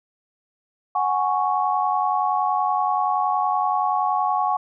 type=chord; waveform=sine; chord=F# suspended second; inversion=none; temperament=equal; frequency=740 / 830.6 / 1108.7 Hz; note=F#5 / G#5 / C#6; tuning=0 / 0 / 0 cents; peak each=-23 dBFS; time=0.95-4.57 s; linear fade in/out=5 ms; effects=none